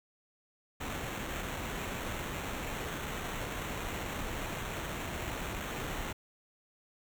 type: noise with sample-and-hold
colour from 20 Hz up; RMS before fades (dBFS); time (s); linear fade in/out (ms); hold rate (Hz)
pink; -38; 0.8-6.13; 10; 4900
effects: none